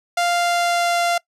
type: tone with pitch glide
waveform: sawtooth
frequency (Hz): 697 to 692.6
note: F5 to F5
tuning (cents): -4 to -15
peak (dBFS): -13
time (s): 0.17-1.18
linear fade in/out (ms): 5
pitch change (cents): -11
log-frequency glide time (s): 0.34-1.01
effects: noise-tail reverb RT60 0.1 s tail -23 dB re dry + low-pass 10000 Hz 12 dB/octave